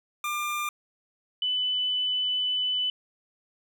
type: tone pair in turn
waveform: 25% pulse / sine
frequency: 1196 / 2998 Hz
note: D6 / F#7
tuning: +31 / +22 cents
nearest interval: octave + major third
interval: 1591 cents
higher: second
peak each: -24 dBFS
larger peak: neither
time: 0.24-0.69 / 1.42-2.9 s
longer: second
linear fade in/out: 2 ms
effects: none

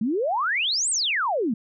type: exponential two-way sweep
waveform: sine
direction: up then down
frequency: 202.5 to 8870 to 202.5 Hz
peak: -21 dBFS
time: 0.01-1.54 s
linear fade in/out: 5 ms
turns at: 0.9 s
effects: none

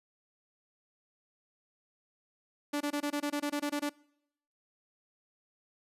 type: tone bursts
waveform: sawtooth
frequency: 291.2 Hz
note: D4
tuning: 15 cents flat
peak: -26 dBFS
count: 12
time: 2.73-3.896 s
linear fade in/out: 10 ms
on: 77 ms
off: 22 ms
effects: noise-tail reverb RT60 0.8 s tail -25 dB re dry + resampled to 32000 Hz

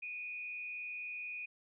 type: tone with frequency modulation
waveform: sine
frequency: 2464 Hz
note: D#7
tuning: 17 cents flat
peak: -40 dBFS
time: 0.02-1.46 s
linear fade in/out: 10 ms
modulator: 133 Hz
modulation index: 0.48
effects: none

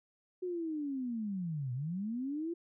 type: linear two-way sweep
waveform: sine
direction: down then up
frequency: 370 to 119.6 to 347.6 Hz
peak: -34 dBFS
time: 0.42-2.54 s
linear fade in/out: 10 ms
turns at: 1.73 s
effects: none

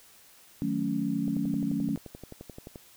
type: chord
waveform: sine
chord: D# half-diminished seventh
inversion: none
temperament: equal with one note detuned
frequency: 155.56 / 185 / 220 / 278 Hz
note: D#3 / F#3 / A3 / C#4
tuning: 0 / 0 / 0 / +5 cents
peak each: -36 / -33 / -31 / -30 dBFS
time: 0.62-1.96 s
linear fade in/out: 0 ms
type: click train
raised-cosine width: 2 ms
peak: -28 dBFS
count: 18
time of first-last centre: 1.28-2.758 s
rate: 11.5 Hz
effects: white hiss -56 dBFS RMS until 2.96 s

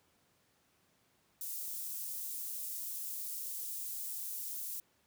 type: high-pass noise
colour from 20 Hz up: white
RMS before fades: -41 dBFS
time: 1.41-4.8 s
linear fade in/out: 2 ms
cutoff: 8900 Hz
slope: 12 dB/octave
effects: pink hiss -72 dBFS RMS until 5.06 s + high-pass 100 Hz 12 dB/octave

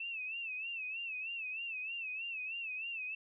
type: tone with vibrato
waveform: sine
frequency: 2637 Hz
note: E7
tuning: in tune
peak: -38 dBFS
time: 0-3.15 s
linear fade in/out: 5 ms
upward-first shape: sine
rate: 3.2 Hz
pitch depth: 100 cents each way
effects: none

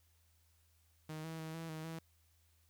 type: tone with pitch steps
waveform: sawtooth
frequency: 156.1 / 161.8 / 159.2 / 164.1 / 157.7 / 163 Hz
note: D#3 / E3 / D#3 / E3 / D#3 / E3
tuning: +6 / -32 / +40 / -8 / +24 / -19 cents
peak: -39 dBFS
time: 1.09-1.99 s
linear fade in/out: 5 ms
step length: 150 ms
effects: added 81 Hz sine -70 dBFS peak until 2.69 s + white hiss -75 dBFS RMS until 2.69 s

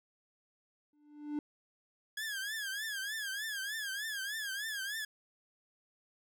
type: tone with exponential growth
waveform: triangle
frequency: 296.1 Hz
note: D4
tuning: 14 cents sharp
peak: -29 dBFS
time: 0.93-1.39 s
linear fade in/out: 2 ms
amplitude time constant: 100 ms
type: tone with vibrato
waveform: sawtooth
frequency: 1661.2 Hz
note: G#6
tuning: in tune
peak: -33 dBFS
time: 2.17-5.05 s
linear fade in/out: 5 ms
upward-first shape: triangle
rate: 3.3 Hz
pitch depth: 150 cents each way
effects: none

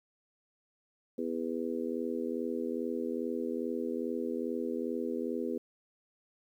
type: harmonic tone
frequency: 82.41 Hz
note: E2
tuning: in tune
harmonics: 3 / 4 / 5 / 6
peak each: -36 / -38 / -37 / -39 dBFS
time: 1.18-5.58 s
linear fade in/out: 5 ms
effects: 11-bit

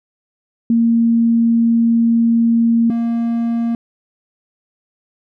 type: tone pair in turn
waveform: sine / triangle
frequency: 231.1 / 232.6 Hz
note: A#3 / A#3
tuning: -15 / -4 cents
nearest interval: unison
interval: 11 cents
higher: second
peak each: -10 / -13 dBFS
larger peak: first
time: 0.7-2.9 / 2.9-3.75 s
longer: first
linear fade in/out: 2 ms
effects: none

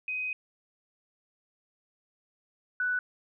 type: tone pair in turn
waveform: sine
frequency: 2511 / 1486.2 Hz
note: D#7 / F#6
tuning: +15 / +7 cents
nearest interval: major sixth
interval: 908 cents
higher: first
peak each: -30 / -26 dBFS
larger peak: second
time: 0.08-0.33 / 2.8-2.99 s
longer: first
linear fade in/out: 2 ms
effects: none

